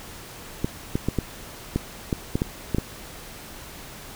clicks, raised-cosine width 3 ms, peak -9 dBFS, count 10, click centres 0.645 / 0.955 / 1.086 / 1.187 / 1.76 / 2.128 / 2.355 / 2.419 / 2.747 / 2.784 s, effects pink hiss -41 dBFS RMS until 4.15 s

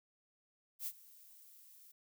violet noise with ADSR envelope, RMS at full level -39 dBFS, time 0.79-1.92 s, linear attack 75 ms, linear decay 55 ms, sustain -21 dB, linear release 10 ms, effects none

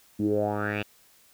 10% pulse tone with low-pass filter sweep, 103.83 Hz, G#2, in tune, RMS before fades -27 dBFS, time 0.19-0.83 s, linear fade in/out 10 ms, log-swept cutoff 250 to 3000 Hz, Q 5.6, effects white hiss -59 dBFS RMS until 1.33 s

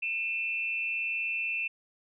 sine tone pair together, 2441 / 2662 Hz, D#7 / E7, -34 / +16 cents, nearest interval major second, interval 150 cents, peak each -35 / -30 dBFS, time 0.02-1.68 s, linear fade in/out 10 ms, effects none

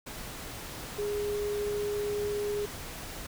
sine tone in noise, 413.1 Hz, G#4, 9 cents flat, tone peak -29 dBFS, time 0.98-2.66 s, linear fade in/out 10 ms, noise pink, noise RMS -41 dBFS, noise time 0.06-3.27 s, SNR +9 dB, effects none

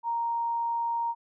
sine tone, 932.3 Hz, A#5, in tune, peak -26 dBFS, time 0.03-1.15 s, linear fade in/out 50 ms, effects none

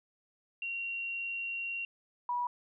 sine tone pair in turn, 2751 / 972.6 Hz, F7 / B5, -27 / -27 cents, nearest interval octave + tritone, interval 1800 cents, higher first, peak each -34 / -30 dBFS, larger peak second, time 0.62-1.85 / 2.29-2.47 s, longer first, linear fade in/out 2 ms, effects none

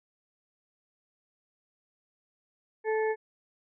harmonic tone, 436.9 Hz, A4, 12 cents flat, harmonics 1 / 2 / 4 / 5, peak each -26 / -34 / -37 / -42 dBFS, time 2.84-3.16 s, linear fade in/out 50 ms, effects none

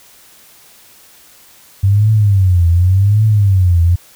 sine tone with vibrato, 96 Hz, G2, 36 cents flat, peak -7 dBFS, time 1.83-3.96 s, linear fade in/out 10 ms, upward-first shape triangle, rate 0.88 Hz, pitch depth 240 cents each way, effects white hiss -44 dBFS RMS until 4.15 s

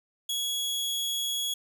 sawtooth tone, 3343 Hz, G#7, 11 cents sharp, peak -25 dBFS, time 0.29-1.54 s, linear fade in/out 5 ms, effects 10-bit

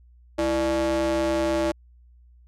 square ring-modulated tone, 131.6 Hz, C3, 10 cents sharp, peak -19 dBFS, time 0.38-1.72 s, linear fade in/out 10 ms, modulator 463 Hz, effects added 60 Hz sine -50 dBFS peak until 2.47 s + low-pass 9000 Hz 12 dB/octave

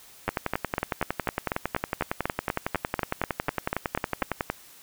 two click trains, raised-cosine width 0.5 ms, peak -10 / -10 dBFS, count 47 / 17, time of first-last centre 0.28-4.5 / 0.29-4.221 s, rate 10.9 / 4.07 Hz, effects white hiss -51 dBFS RMS until 4.82 s

